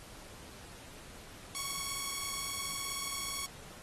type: beating tone pair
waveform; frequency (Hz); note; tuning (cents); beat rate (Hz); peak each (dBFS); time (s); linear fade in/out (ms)
5% pulse; 1100 / 1119; C#6 / C#6; -14 / +16; 19; -29 / -28; 1.55-3.46; 0
effects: pink hiss -52 dBFS RMS until 3.82 s + AAC 32 kbps